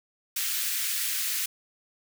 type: high-pass noise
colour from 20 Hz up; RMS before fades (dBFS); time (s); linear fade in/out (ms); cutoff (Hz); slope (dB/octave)
white; -29; 0.36-1.46; 5; 1600; 24
effects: none